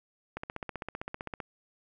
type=click train; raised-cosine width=0.5 ms; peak=-21 dBFS; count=17; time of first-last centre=0.37-1.402 s; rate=15.5 Hz; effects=none